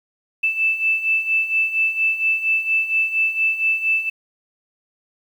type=beating tone pair; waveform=sine; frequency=2637 / 2641.3 Hz; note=E7 / E7; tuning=0 / +3 cents; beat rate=4.3 Hz; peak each=-23 / -18 dBFS; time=0.43-4.1 s; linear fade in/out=10 ms; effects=8-bit